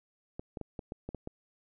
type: clicks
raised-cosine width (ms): 2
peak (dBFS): -25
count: 8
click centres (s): 0.395 / 0.572 / 0.613 / 0.792 / 0.921 / 1.09 / 1.147 / 1.274
effects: none